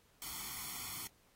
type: noise with comb filter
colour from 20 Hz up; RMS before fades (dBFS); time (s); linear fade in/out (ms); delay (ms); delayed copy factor
white; -44; 0.22-1.07; 0; 0.91; +1
effects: pink hiss -70 dBFS RMS until 1.35 s + AAC 48 kbps